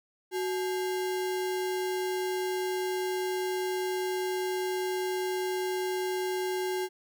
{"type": "tone with sample-and-hold", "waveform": "sine", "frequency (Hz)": 370, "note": "F#4", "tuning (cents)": 0, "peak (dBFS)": -28, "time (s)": [0.31, 6.89], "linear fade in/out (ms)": 50, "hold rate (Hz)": 1225, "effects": []}